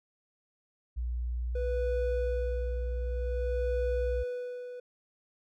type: tone with pitch glide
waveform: sine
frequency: 60 to 60.52 Hz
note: B1 to B1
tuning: -49 to -34 cents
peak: -30 dBFS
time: 0.96-4.24 s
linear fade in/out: 20 ms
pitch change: +15 cents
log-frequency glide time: 2.89-3.16 s
type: tone with tremolo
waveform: triangle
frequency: 493.9 Hz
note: B4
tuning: in tune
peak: -27 dBFS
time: 1.55-4.8 s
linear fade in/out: 5 ms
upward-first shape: sine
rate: 0.54 Hz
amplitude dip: 70%
effects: none